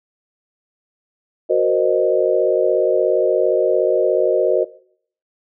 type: chord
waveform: sine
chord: C half-diminished seventh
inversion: second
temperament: equal with one note detuned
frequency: 370 / 466.2 / 523.3 / 616.9 Hz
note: Gb4 / Bb4 / C5 / Eb5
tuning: 0 / 0 / 0 / -15 cents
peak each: -18 / -19 / -19 / -18 dBFS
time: 1.49-4.65 s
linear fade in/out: 20 ms
effects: noise-tail reverb RT60 0.6 s tail -20 dB re dry